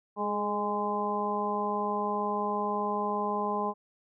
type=harmonic tone with a mistuned harmonic; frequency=206.3 Hz; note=G#3; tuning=11 cents flat; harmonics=1 / 2 / 3 / 4 / 5; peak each=-35 / -34 / -37 / -33 / -32 dBFS; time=0.16-3.74 s; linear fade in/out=50 ms; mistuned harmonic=2; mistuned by=+24 cents; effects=none